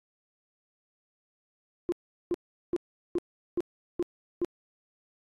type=tone bursts; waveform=sine; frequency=349.2 Hz; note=F4; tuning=in tune; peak=-23 dBFS; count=7; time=1.89-4.447 s; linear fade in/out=0 ms; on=31 ms; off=390 ms; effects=tanh soft clip ceiling -21 dBFS + AAC 32 kbps